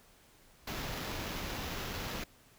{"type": "noise with sample-and-hold", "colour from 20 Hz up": "pink", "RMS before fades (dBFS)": -39, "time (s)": [0.67, 2.24], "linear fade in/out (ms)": 5, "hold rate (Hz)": 8820, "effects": ["pink hiss -62 dBFS RMS until 2.58 s"]}